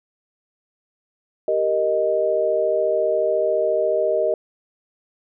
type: chord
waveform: sine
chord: Eb major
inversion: first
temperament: equal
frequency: 392 / 466.2 / 622.3 Hz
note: G4 / Bb4 / Eb5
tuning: 0 / 0 / 0 cents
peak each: -24 / -23 / -19 dBFS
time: 1.48-4.34 s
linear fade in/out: 2 ms
effects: none